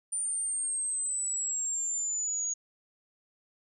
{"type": "exponential sweep", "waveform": "sine", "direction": "down", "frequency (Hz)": [9170, 6670], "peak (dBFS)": -29, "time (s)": [0.12, 2.54], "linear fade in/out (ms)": 10, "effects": []}